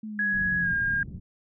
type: exponential sweep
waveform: sine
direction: down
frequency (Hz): 219.4 to 169.1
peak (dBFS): -33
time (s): 0.03-0.72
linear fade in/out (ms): 5
type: tone with pitch glide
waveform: sine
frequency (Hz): 1670 to 1616.8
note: G#6 to G#6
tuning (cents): +9 to -47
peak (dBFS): -23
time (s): 0.19-1.03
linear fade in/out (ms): 2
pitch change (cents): -56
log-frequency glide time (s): 0.61-0.69
type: low-pass noise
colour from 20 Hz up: white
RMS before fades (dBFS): -38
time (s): 0.32-1.2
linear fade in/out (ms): 20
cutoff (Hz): 200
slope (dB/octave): 24
effects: none